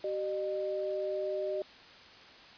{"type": "tone pair together", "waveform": "sine", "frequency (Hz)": [383, 608], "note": ["G4", "D#5"], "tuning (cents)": [-40, -40], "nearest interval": "minor sixth", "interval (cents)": 800, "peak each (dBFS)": [-35, -33], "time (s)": [0.04, 1.62], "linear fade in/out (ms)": 2, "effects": ["white hiss -53 dBFS RMS until 2.57 s", "resampled to 11025 Hz"]}